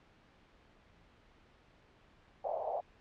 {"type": "band-pass noise", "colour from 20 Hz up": "pink", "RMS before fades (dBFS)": -37, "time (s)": [2.44, 2.81], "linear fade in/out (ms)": 10, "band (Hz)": [560, 780], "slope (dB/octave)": 48, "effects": ["pink hiss -64 dBFS RMS until 3 s", "low-pass 3000 Hz 12 dB/octave"]}